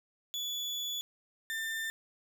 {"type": "tone pair in turn", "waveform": "35% pulse", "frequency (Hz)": [3435, 1792.5], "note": ["A7", "A6"], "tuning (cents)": [-42, 32], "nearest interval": "major seventh", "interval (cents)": 1126, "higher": "first", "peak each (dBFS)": [-32, -32], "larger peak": "neither", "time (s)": [[0.34, 1.01], [1.5, 1.9]], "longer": "first", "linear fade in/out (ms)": 0, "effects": []}